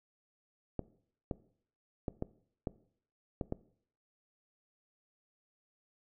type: clicks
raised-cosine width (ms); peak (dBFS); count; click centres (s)
2; -21; 7; 0.793 / 1.312 / 2.082 / 2.224 / 2.672 / 3.412 / 3.524
effects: noise-tail reverb RT60 0.6 s tail -19 dB re dry